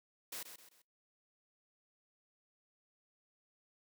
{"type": "noise with echo", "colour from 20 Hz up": "white", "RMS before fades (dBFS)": -44, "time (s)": [0.32, 0.43], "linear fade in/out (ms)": 5, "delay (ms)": 130, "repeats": 3, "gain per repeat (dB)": -8, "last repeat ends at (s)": 0.82, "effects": ["noise-tail reverb RT60 0.2 s tail -23 dB re dry", "high-pass 200 Hz 12 dB/octave"]}